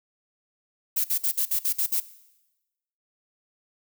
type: noise bursts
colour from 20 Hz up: violet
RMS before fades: -24 dBFS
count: 8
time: 0.96-2.003 s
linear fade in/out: 10 ms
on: 84 ms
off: 53 ms
effects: noise-tail reverb RT60 1.0 s tail -17 dB re dry